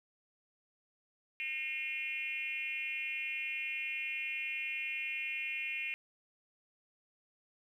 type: tone with frequency modulation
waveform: sine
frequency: 2430 Hz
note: D#7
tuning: 42 cents flat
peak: -35 dBFS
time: 1.4-5.94 s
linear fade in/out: 0 ms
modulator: 290 Hz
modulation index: 1.2
effects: 11-bit